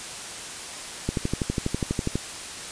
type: click train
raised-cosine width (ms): 3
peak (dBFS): -11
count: 14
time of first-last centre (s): 1.09-2.156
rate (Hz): 12.2
effects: white hiss -36 dBFS RMS until 2.71 s + resampled to 22050 Hz